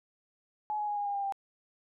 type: tone with pitch steps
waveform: sine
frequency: 847 / 837.3 / 827.7 / 818.1 / 808.8 / 799.5 / 790.3 Hz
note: G#5 / G#5 / G#5 / G#5 / G#5 / G5 / G5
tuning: +34 / +14 / -6 / -26 / -46 / +34 / +14 cents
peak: -30 dBFS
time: 0.7-1.323 s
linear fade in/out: 0 ms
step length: 89 ms
effects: none